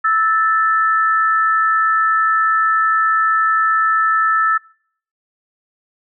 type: tone pair together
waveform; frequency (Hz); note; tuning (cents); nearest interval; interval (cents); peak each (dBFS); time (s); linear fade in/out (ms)
sine; 1313.8 / 1763; E6 / A6; -6 / +3; perfect fourth; 509; -13 / -18; 0.04-4.58; 10
effects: noise-tail reverb RT60 0.6 s tail -25 dB re dry